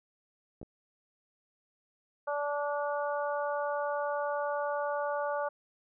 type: clicks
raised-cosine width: 2 ms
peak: -32 dBFS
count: 2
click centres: 0.615 / 0.63 s
type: harmonic tone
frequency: 290 Hz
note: D4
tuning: 22 cents flat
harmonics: 2 / 3 / 4 / 5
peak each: -32 / -36 / -38 / -40 dBFS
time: 2.27-5.49 s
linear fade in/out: 10 ms
effects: none